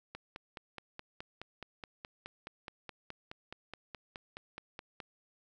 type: click train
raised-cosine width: 0.3 ms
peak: -27 dBFS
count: 24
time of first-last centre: 0.15-5.002 s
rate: 4.74 Hz
effects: none